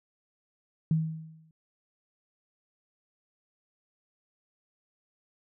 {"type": "tone with exponential decay", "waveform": "sine", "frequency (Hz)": 159.5, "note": "D#3", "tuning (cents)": 43, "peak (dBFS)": -20, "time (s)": [0.91, 1.51], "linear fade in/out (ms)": 2, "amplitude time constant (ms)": 130, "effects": []}